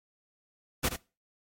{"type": "noise with echo", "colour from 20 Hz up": "pink", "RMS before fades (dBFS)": -27, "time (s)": [0.83, 0.89], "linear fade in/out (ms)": 10, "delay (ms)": 75, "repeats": 1, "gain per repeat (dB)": -9, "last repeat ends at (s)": 0.965, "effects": ["noise-tail reverb RT60 0.3 s tail -21 dB re dry", "MP3 64 kbps"]}